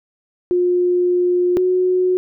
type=tone pair in turn; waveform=sine; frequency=356.9 / 366.3 Hz; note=F4 / F#4; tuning=+38 / -17 cents; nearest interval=unison; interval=45 cents; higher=second; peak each=-13 dBFS; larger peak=neither; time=0.51-1.57 / 1.57-2.17 s; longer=first; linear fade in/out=0 ms; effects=none